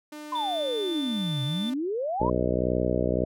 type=tone with pitch glide; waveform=sawtooth; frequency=300.4 to 298.2 Hz; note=D4 to D4; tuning=+39 to +27 cents; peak=-34 dBFS; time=0.12-1.74 s; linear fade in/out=5 ms; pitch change=-12 cents; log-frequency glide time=1-1.45 s
type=exponential two-way sweep; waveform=sine; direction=down then up; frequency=1043 to 128 to 1043 Hz; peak=-26 dBFS; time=0.32-2.3 s; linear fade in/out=5 ms; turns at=1.43 s
type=tone; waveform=triangle; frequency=3535 Hz; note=A7; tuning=7 cents sharp; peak=-32 dBFS; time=0.35-1.7 s; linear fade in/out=5 ms
type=harmonic tone; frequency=61.74 Hz; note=B1; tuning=in tune; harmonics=1 / 2 / 3 / 4 / 5 / 6 / 7 / 8 / 9 / 10; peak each=-32 / -32 / -32 / -32 / -32 / -32 / -32 / -32 / -32 / -32 dBFS; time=2.2-3.25 s; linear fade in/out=5 ms
effects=none